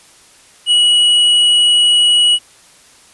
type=tone with tanh clipping; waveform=sine; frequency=2922 Hz; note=F#7; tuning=22 cents flat; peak=-9 dBFS; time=0.66-2.39 s; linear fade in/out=50 ms; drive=8 dB; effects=white hiss -45 dBFS RMS until 3.13 s + resampled to 24000 Hz